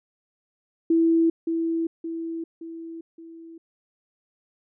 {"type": "tone with echo", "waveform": "sine", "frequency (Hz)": 329.6, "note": "E4", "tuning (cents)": 0, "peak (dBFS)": -16, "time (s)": [0.9, 1.3], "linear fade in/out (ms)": 5, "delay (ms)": 570, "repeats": 4, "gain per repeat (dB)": -6, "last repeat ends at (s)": 3.58, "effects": []}